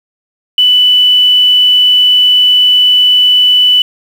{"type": "tone with quantisation", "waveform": "sine", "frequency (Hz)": 2984, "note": "F#7", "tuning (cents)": 14, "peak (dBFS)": -4, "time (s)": [0.58, 3.82], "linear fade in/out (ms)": 2, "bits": 5, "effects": []}